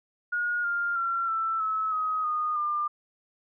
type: tone with pitch steps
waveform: sine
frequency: 1438 / 1401.1 / 1365.2 / 1330.1 / 1296 / 1262.7 / 1230.3 / 1198.8 Hz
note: F#6 / F6 / F6 / E6 / E6 / D#6 / D#6 / D6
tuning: -50 / +5 / -40 / +15 / -30 / +25 / -20 / +35 cents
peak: -25 dBFS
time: 0.32-2.88 s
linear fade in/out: 10 ms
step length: 320 ms
effects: none